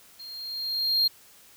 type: tone with level ramp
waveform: triangle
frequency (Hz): 4216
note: C8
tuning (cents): +12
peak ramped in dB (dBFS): -39 to -17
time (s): 0.19-1.08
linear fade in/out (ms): 10
effects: white hiss -54 dBFS RMS until 1.56 s